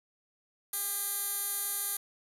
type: tone with band-pass filter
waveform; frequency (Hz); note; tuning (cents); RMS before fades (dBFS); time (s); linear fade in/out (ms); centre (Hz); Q
15% pulse; 402.6; G4; +46; -34; 0.73-1.97; 5; 11000; 5
effects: none